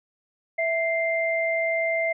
sine tone pair together, 658.3 / 2093 Hz, E5 / C7, -3 / 0 cents, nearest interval octave + minor sixth, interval 2003 cents, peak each -24 / -25 dBFS, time 0.58-2.13 s, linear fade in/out 10 ms, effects none

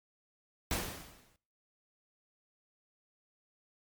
pink noise with exponential decay, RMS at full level -31 dBFS, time 0.71-1.36 s, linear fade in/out 1 ms, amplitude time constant 140 ms, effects noise-tail reverb RT60 0.5 s tail -21 dB re dry + MP3 96 kbps

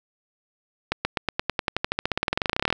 accelerating click train, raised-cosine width 0.3 ms, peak -6 dBFS, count 30, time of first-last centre 0.92-2.727 s, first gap 130 ms, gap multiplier 0.94, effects none

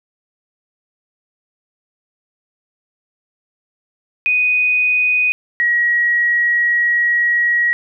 sine tone pair in turn, 2489 / 1906.1 Hz, D#7 / A#6, 0 / +38 cents, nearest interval perfect fourth, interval 462 cents, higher first, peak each -12 dBFS, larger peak neither, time 4.26-5.32 / 5.6-7.73 s, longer second, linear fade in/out 0 ms, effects none

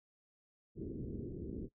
white low-pass noise, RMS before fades -43 dBFS, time 0.75-1.69 s, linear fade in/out 50 ms, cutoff 410 Hz, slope 48 dB/octave, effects noise-tail reverb RT60 0.1 s tail -18 dB re dry

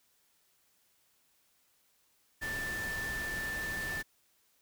sine tone in noise, 1770 Hz, A6, 10 cents sharp, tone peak -35 dBFS, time 2.41-4.03 s, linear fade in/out 20 ms, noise pink, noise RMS -42 dBFS, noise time 2.41-4.03 s, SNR +4 dB, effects white hiss -71 dBFS RMS until 4.61 s

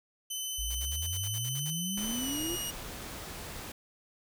15% pulse tone with pitch glide, 3036 to 2877 Hz, F#7 to F#7, +44 to -49 cents, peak -27 dBFS, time 0.3-2.71 s, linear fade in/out 10 ms, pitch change -93 cents, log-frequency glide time 2.13-2.4 s
sine exponential sweep, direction up, 53.1 to 354.9 Hz, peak -34 dBFS, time 0.58-2.56 s, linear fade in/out 10 ms
white noise bursts, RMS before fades -45 dBFS, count 10, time 0.7-1.705 s, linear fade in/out 5 ms, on 51 ms, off 55 ms
pink noise, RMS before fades -42 dBFS, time 1.97-3.72 s, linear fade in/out 5 ms
effects none

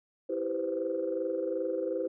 sine chord, C major seventh, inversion first, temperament equal with one note detuned, 329.6 / 392 / 493.9 / 516.6 Hz, E4 / G4 / B4 / C5, 0 / 0 / 0 / -22 cents, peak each -35 / -35 / -37 / -32 dBFS, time 0.29-2.08 s, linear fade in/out 10 ms, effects tanh soft clip ceiling -20 dBFS

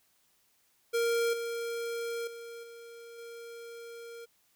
square tone with level steps, 466.2 Hz, A#4, in tune, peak -27 / -34 / -43 / -47 / -44 dBFS, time 0.93-4.26 s, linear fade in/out 20 ms, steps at 1.33 / 2.27 / 2.63 / 3.18 s, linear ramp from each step 5 ms, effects white hiss -70 dBFS RMS until 4.55 s

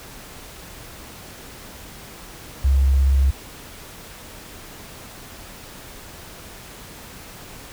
sine tone with vibrato, 67.6 Hz, C#2, 43 cents flat, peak -13 dBFS, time 2.64-3.31 s, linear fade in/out 10 ms, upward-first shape sine, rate 17 Hz, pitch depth 18 cents each way, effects pink hiss -40 dBFS RMS until 7.72 s

